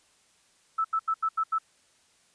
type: tone bursts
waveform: sine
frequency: 1312 Hz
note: E6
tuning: 9 cents flat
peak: -23 dBFS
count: 6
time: 0.78-1.586 s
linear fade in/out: 10 ms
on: 66 ms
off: 82 ms
effects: white hiss -64 dBFS RMS until 2.34 s + resampled to 22050 Hz